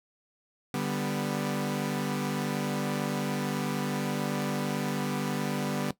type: chord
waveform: sawtooth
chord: G major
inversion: second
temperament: equal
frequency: 146.83 / 196 / 246.9 Hz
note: D3 / G3 / B3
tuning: 0 / 0 / 0 cents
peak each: -29 dBFS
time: 0.74-5.91 s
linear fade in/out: 2 ms
effects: noise-tail reverb RT60 0.1 s tail -17 dB re dry